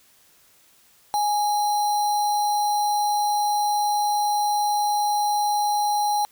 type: tone with sample-and-hold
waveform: sine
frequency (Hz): 830.6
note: G#5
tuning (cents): 0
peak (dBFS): -19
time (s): 1.14-6.25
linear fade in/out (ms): 0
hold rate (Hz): 4900
effects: white hiss -57 dBFS RMS until 6.31 s